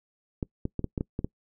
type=clicks; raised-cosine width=3 ms; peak=-16 dBFS; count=8; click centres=0.428 / 0.654 / 0.793 / 0.843 / 0.978 / 1.009 / 1.191 / 1.245 s; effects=noise-tail reverb RT60 0.1 s tail -24 dB re dry